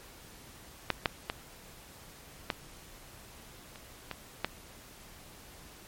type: clicks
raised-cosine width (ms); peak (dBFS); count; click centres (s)
0.3; -10 / -9 / -15 / -13 / -30 / -20 / -12; 7; 0.903 / 1.058 / 1.299 / 2.502 / 3.758 / 4.113 / 4.446
effects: pink hiss -52 dBFS RMS until 5.87 s + MP3 64 kbps